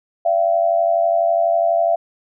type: tone with amplitude modulation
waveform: sine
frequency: 675 Hz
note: E5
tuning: 41 cents sharp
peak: -10 dBFS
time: 0.25-1.96 s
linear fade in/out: 10 ms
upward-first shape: sine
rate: 92.1 Hz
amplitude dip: 75%
effects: none